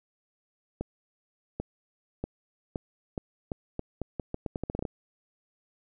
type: accelerating click train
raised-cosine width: 2 ms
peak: -18 dBFS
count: 18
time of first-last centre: 0.81-4.852 s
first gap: 790 ms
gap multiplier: 0.81
effects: none